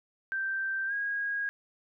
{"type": "tone with pitch glide", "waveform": "sine", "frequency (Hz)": [1566, 1639.1], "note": ["G6", "G#6"], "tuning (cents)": [-2, -23], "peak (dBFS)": -29, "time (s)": [0.32, 1.49], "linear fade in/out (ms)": 0, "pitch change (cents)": 79, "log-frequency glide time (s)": [0.87, 0.93], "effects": []}